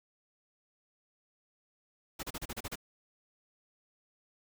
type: noise bursts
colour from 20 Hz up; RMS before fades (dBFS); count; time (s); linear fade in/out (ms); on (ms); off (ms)
pink; -39; 8; 2.19-2.757; 10; 42; 33
effects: none